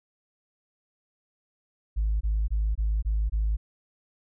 sine tone bursts, 53 Hz, G#1, 36 cents sharp, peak -21 dBFS, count 6, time 1.96-3.57 s, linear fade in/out 20 ms, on 250 ms, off 22 ms, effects tanh soft clip ceiling -19 dBFS

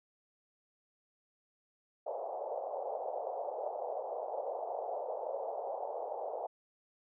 pink band-pass noise, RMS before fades -39 dBFS, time 2.06-6.47 s, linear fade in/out 10 ms, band 490 to 820 Hz, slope 48 dB/octave, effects none

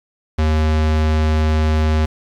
square tone, 77.78 Hz, D#2, in tune, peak -14 dBFS, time 0.38-2.06 s, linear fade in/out 10 ms, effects low-pass 5000 Hz 12 dB/octave + 7-bit

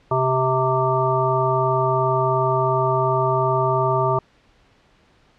harmonic tone, 130.2 Hz, C3, 8 cents flat, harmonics 1 / 3 / 5 / 7 / 9, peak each -23 / -23 / -23 / -23 / -23 dBFS, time 0.11-4.19 s, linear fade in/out 5 ms, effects pink hiss -57 dBFS RMS until 5.38 s + low-pass 4000 Hz 12 dB/octave

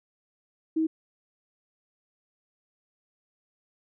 sine tone, 319 Hz, D#4, 43 cents sharp, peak -22 dBFS, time 0.76-0.87 s, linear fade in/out 10 ms, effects none

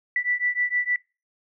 sine beating tone pair, 1965 / 1971.5 Hz, B6 / B6, -9 / -4 cents, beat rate 6.5 Hz, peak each -25 dBFS, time 0.16-0.96 s, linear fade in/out 2 ms, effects noise-tail reverb RT60 0.3 s tail -23 dB re dry

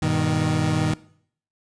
30% pulse chord, G augmented, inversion none, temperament equal with one note detuned, 98 / 120.58 / 155.56 Hz, G2 / B2 / D#3, 0 / -41 / 0 cents, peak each -24 / -24 / -19 dBFS, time 0.02-0.94 s, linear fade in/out 5 ms, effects noise-tail reverb RT60 0.6 s tail -20 dB re dry + resampled to 22050 Hz

